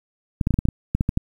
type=clicks; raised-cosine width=5 ms; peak=-7 dBFS; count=11; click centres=0.412 / 0.471 / 0.507 / 0.541 / 0.589 / 0.654 / 0.687 / 0.95 / 1.009 / 1.091 / 1.174 s; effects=8-bit